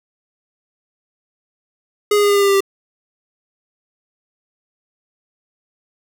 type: tone with pitch steps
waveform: square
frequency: 415.3 / 412 / 408.6 / 405.3 / 402.1 / 398.8 / 395.6 / 392.4 Hz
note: G#4 / G#4 / G#4 / G#4 / G4 / G4 / G4 / G4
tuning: 0 / -14 / -28 / -42 / +44 / +30 / +16 / +2 cents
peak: -12 dBFS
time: 2.11-2.606 s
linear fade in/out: 5 ms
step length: 62 ms
effects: none